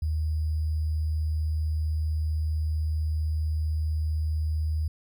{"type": "tone with sample-and-hold", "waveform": "sine", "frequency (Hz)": 77.78, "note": "D#2", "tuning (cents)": 0, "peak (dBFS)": -24, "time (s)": [0.02, 4.88], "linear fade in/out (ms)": 5, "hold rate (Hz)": 4900, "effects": []}